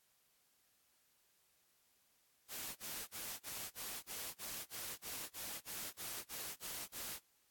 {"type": "noise bursts", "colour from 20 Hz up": "white", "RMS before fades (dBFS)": -45, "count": 15, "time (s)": [2.48, 7.198], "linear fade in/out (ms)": 50, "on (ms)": 280, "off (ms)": 37, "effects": ["white hiss -75 dBFS RMS until 7.5 s", "AAC 64 kbps"]}